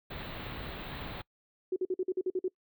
pink band-stop noise, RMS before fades -41 dBFS, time 0.1-1.22 s, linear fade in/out 10 ms, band 4200 to 16000 Hz, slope 96 dB/octave
sine tone bursts, 370 Hz, F#4, in tune, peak -27 dBFS, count 9, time 1.72-2.482 s, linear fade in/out 5 ms, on 42 ms, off 48 ms
effects noise-tail reverb RT60 0.1 s tail -24 dB re dry

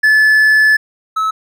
triangle tone pair in turn, 1731 / 1296.8 Hz, A6 / E6, -29 / -29 cents, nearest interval perfect fourth, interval 500 cents, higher first, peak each -5 / -11 dBFS, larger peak first, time 0.03-0.77 / 1.16-1.31 s, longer first, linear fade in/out 10 ms, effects none

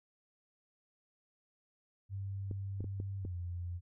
sine tone with pitch glide, 98 to 87.81 Hz, G2 to F2, 0 to +10 cents, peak -37 dBFS, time 2.09-3.81 s, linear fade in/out 50 ms, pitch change -190 cents, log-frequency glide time 3.18-3.35 s
clicks, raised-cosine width 3 ms, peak -30 dBFS, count 5, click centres 2.512 / 2.806 / 2.843 / 3.001 / 3.251 s
effects none

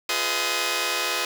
5% pulse chord, F half-diminished seventh, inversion none, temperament just, 349.2 / 419.1 / 502.9 / 628.6 Hz, F4 / Ab4 / Cb5 / Eb5, 0 / +16 / +31 / +18 cents, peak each -19 / -19 / -17 / -19 dBFS, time 0.09-1.25 s, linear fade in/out 2 ms, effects none

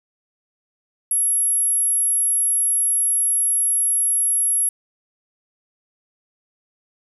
sine tone, 11210 Hz, F9, 5 cents sharp, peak -16 dBFS, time 1.11-4.69 s, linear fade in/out 2 ms, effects none

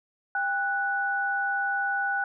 sine tone pair together, 796.1 / 1480 Hz, G5 / F#6, +27 / 0 cents, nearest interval major seventh, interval 1073 cents, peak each -29 / -26 dBFS, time 0.35-2.24 s, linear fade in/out 2 ms, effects none

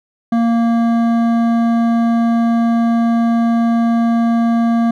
sine tone with hard clipping, 231.8 Hz, A#3, 10 cents flat, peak -13 dBFS, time 0.32-4.91 s, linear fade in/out 5 ms, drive 11 dB, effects none

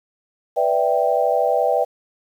sine chord, E minor seventh, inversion second, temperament equal, 493.9 / 587.3 / 659.3 / 784 Hz, B4 / D5 / E5 / G5, 0 / 0 / 0 / 0 cents, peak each -21 dBFS, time 0.56-1.85 s, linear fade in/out 20 ms, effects 8-bit

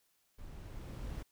brown noise with level ramp, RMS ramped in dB -50 to -40 dBFS, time 0.38-1.23 s, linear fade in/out 10 ms, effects white hiss -75 dBFS RMS until 1.31 s

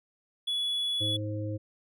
triangle tone, 3400 Hz, G#7, 40 cents sharp, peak -26 dBFS, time 0.47-1.17 s, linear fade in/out 10 ms
harmonic tone, 105.5 Hz, G#2, 28 cents sharp, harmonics 1 / 3 / 5, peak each -32 / -37 / -39 dBFS, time 1-1.58 s, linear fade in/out 20 ms
effects none

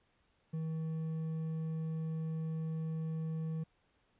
triangle tone with hard clipping, 160 Hz, D#3, 49 cents sharp, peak -36 dBFS, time 0.53-3.64 s, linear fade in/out 10 ms, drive 7 dB, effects pink hiss -74 dBFS RMS until 4.19 s + resampled to 8000 Hz

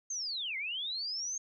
sine linear two-way sweep, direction down then up, 6480 to 2036 to 6480 Hz, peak -34 dBFS, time 0.1-1.38 s, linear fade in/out 5 ms, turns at 0.57 s, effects none

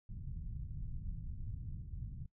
pink low-pass noise, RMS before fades -43 dBFS, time 0.09-2.26 s, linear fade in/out 5 ms, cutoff 150 Hz, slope 24 dB/octave, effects noise-tail reverb RT60 0.1 s tail -22 dB re dry

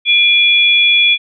sine tone pair together, 2395 / 3387 Hz, D7 / G#7, +33 / +33 cents, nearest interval tritone, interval 600 cents, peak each -10 dBFS, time 0.05-1.18 s, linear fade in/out 50 ms, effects none

